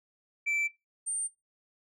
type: tone pair in turn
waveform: sine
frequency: 2329 / 8826 Hz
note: D7 / C#9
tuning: -15 / -9 cents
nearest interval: octave + major seventh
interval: 2306 cents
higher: second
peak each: -24 / -29 dBFS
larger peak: first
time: 0.46-0.68 / 1.06-1.28 s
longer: neither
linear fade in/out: 20 ms
effects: noise-tail reverb RT60 0.2 s tail -18 dB re dry + tanh soft clip ceiling -26 dBFS